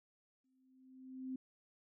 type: tone with exponential growth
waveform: sine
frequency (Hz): 260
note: C4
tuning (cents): -11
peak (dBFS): -38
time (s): 0.44-1.36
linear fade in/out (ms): 5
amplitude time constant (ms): 200
effects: none